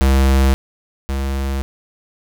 square tone pair in turn, 67 / 67.78 Hz, C2 / C#2, +42 / -38 cents, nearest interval unison, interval 20 cents, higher second, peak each -11 / -19 dBFS, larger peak first, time 0.01-0.54 / 1.09-1.62 s, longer neither, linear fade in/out 0 ms, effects none

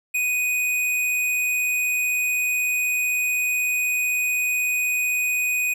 square tone, 2489 Hz, D#7, in tune, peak -21 dBFS, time 0.14-5.74 s, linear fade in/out 10 ms, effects none

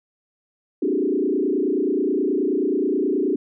sine tone with frequency modulation, 336.4 Hz, E4, 35 cents sharp, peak -18 dBFS, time 0.82-3.36 s, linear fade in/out 5 ms, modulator 29.4 Hz, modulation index 2.6, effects none

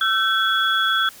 sine tone cluster, 1336 / 1539 / 3367 Hz, E6 / G6 / G#7, +23 / -32 / +23 cents, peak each -21 dBFS, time 0.01-1.09 s, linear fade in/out 2 ms, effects white hiss -44 dBFS RMS until 1.2 s

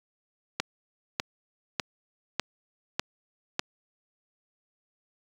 click train, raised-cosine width 0.2 ms, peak -8 dBFS, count 6, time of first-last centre 0.6-3.594 s, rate 1.67 Hz, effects high-pass 80 Hz 12 dB/octave + 7-bit

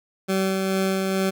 20% pulse tone with tremolo, 191.3 Hz, G3, 42 cents flat, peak -15 dBFS, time 0.28-1.31 s, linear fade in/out 20 ms, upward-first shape sine, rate 2.3 Hz, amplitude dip 25%, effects none

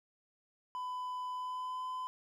triangle tone with pitch glide, 1002 to 1015.4 Hz, B5 to B5, +25 to +48 cents, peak -35 dBFS, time 0.75-2.07 s, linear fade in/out 0 ms, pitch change +23 cents, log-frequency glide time 1.3-1.85 s, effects none

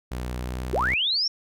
sawtooth tone with pitch glide, 61.74 to 63.29 Hz, B1 to B1, 0 to +43 cents, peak -25 dBFS, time 0.11-0.95 s, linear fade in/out 10 ms, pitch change +43 cents, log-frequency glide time 0.34-0.8 s
sine linear sweep, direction up, 291.5 to 5588 Hz, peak -21 dBFS, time 0.73-1.28 s, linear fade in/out 5 ms
effects none

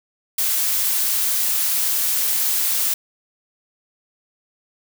blue noise, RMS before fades -20 dBFS, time 0.38-2.94 s, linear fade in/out 5 ms, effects none

